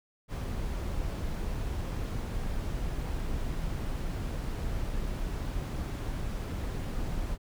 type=noise; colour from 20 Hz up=brown; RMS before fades=-33 dBFS; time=0.28-7.38 s; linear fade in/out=50 ms; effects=none